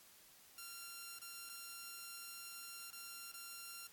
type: tone with dropouts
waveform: 5% pulse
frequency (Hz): 1380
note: F6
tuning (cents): -21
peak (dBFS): -37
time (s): 0.58-3.87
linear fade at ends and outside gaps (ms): 1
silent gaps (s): 1.187-1.217 / 1.491-1.496 / 2.904-2.93 / 3.316-3.34
effects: white hiss -63 dBFS RMS until 3.92 s + AAC 64 kbps